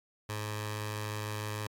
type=tone with notch filter; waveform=15% pulse; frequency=106.3 Hz; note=G#2; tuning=41 cents sharp; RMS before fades=-37 dBFS; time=0.29-1.67 s; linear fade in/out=5 ms; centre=250 Hz; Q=0.51; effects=AAC 64 kbps